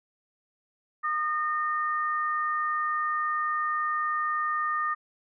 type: tone pair together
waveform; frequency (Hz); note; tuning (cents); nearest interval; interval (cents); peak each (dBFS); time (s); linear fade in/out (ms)
sine; 1222 / 1830.9; D#6 / A#6; -32 / -32; perfect fifth; 700; -26 / -32; 1.03-4.95; 20
effects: none